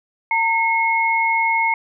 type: tone pair together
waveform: sine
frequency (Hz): 912 / 2169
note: A#5 / C#7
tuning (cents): -38 / -38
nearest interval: octave + minor third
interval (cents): 1500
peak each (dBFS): -18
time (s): 0.31-1.74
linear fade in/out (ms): 2
effects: none